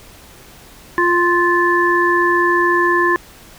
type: harmonic tone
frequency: 349.2 Hz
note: F4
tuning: in tune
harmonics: 1 / 3 / 5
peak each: -16 / -16 / -16 dBFS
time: 0.98-3.16 s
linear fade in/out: 0 ms
effects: pink hiss -42 dBFS RMS until 3.58 s